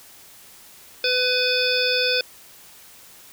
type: harmonic tone with a mistuned harmonic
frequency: 501 Hz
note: B4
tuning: 25 cents sharp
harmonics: 1 / 3 / 5 / 7 / 9 / 10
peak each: -24 / -27 / -25 / -26 / -27 / -25 dBFS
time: 1.04-2.21 s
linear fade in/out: 2 ms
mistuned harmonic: 10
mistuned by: +30 cents
effects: white hiss -47 dBFS RMS until 3.32 s